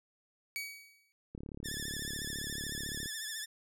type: tone with exponential decay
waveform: sawtooth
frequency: 2264 Hz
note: C#7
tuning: 36 cents sharp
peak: -31 dBFS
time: 0.56-1.12 s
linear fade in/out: 0 ms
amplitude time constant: 120 ms
type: click train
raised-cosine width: 3 ms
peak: -31 dBFS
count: 62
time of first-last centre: 1.35-3.059 s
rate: 35.7 Hz
type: tone with vibrato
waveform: 10% pulse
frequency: 1750 Hz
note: A6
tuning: 10 cents flat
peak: -29 dBFS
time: 1.64-3.46 s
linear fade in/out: 20 ms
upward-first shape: triangle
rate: 14 Hz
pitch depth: 78 cents each way
effects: none